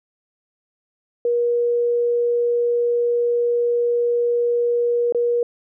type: tone with dropouts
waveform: sine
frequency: 477.5 Hz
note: A#4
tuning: 42 cents sharp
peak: -16 dBFS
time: 1.25-5.43 s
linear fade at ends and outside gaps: 2 ms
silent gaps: 5.124-5.147 s
effects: none